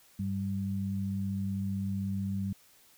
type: tone pair together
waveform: sine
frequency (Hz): 99 / 194.65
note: G2 / G3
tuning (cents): +18 / -12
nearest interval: octave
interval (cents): 1170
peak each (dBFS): -34 / -32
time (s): 0.19-2.53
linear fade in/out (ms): 5
effects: white hiss -61 dBFS RMS until 2.97 s